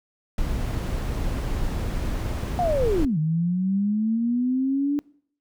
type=noise; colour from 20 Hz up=brown; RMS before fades=-26 dBFS; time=0.38-3.05 s; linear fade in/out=2 ms
type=linear two-way sweep; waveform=sine; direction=down then up; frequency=735 to 151.7 to 291.7 Hz; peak=-20 dBFS; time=2.59-4.99 s; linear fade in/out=0 ms; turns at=3.18 s
effects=noise-tail reverb RT60 0.6 s tail -24 dB re dry